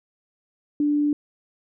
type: tone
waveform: sine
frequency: 293.7 Hz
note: D4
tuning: in tune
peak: -18 dBFS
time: 0.8-1.13 s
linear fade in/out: 2 ms
effects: none